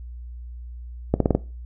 accelerating click train, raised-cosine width 2 ms, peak -4 dBFS, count 5, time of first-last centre 1.14-1.35 s, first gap 63 ms, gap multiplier 0.88, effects noise-tail reverb RT60 0.3 s tail -18 dB re dry + added 60 Hz sine -34 dBFS peak until 1.65 s

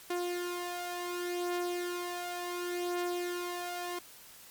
sawtooth beating tone pair, 352.7 / 353.39 Hz, F4 / F4, +17 / +21 cents, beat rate 0.69 Hz, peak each -35 / -31 dBFS, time 0.1-3.99 s, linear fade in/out 5 ms, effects white hiss -53 dBFS RMS until 4.5 s + MP3 96 kbps

